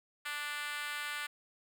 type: tone with high-pass filter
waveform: 5% pulse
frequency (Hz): 293.7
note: D4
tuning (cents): 0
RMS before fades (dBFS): -39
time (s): 0.25-1.27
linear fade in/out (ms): 10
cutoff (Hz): 1400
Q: 1.8
effects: none